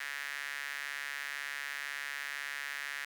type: tone with high-pass filter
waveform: sawtooth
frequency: 142 Hz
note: C#3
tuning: 42 cents sharp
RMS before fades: -40 dBFS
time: 0-3.05 s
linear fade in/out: 5 ms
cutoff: 1800 Hz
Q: 4.1
effects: none